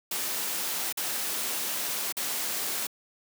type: noise with dropouts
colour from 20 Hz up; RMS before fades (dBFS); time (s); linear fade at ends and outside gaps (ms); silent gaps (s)
white; -31; 0.11-2.87; 5; 0.926-0.972 / 2.124-2.168
effects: high-pass 200 Hz 12 dB/octave